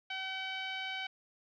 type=tone with low-pass filter; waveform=10% pulse; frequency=762 Hz; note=G5; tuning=49 cents flat; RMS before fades=-39 dBFS; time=0.1-1.07 s; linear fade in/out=5 ms; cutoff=2900 Hz; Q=1.9; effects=none